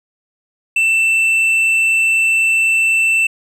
sine tone with tanh clipping, 2668 Hz, E7, 20 cents sharp, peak -12 dBFS, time 0.76-3.27 s, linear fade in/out 5 ms, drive 5 dB, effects none

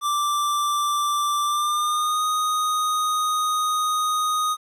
square tone with pitch glide, 1174.7 to 1243.8 Hz, D6 to D#6, 0 to -1 cents, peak -21 dBFS, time 0.01-4.57 s, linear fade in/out 50 ms, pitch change +99 cents, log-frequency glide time 1.44-2.24 s, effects resampled to 32000 Hz + 10-bit

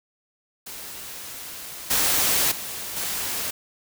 white noise with level steps, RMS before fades -37 / -21 / -33 / -28 dBFS, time 0.66-3.51 s, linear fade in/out 10 ms, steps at 1.9 / 2.51 / 2.96 s, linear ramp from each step 10 ms, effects none

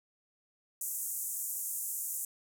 white band-pass noise, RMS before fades -37 dBFS, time 0.81-2.25 s, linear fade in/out 2 ms, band 6800 to 15000 Hz, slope 48 dB/octave, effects none

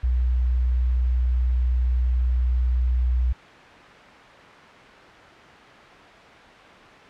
sine tone, 61.74 Hz, B1, in tune, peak -18 dBFS, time 0.03-3.33 s, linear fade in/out 10 ms, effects white hiss -44 dBFS RMS until 7.09 s + low-pass 2000 Hz 12 dB/octave

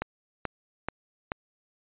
click train, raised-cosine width 0.5 ms, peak -14 dBFS, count 4, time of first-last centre 0.02-1.319 s, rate 2.31 Hz, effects resampled to 8000 Hz

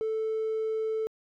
triangle tone, 440 Hz, A4, in tune, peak -24 dBFS, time 0.01-1.07 s, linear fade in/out 0 ms, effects tanh soft clip ceiling -23 dBFS

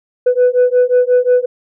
sine beating tone pair, 493.9 / 499.5 Hz, B4 / B4, 0 / +20 cents, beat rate 5.6 Hz, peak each -10 dBFS, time 0.26-1.46 s, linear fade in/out 10 ms, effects tanh soft clip ceiling -5 dBFS

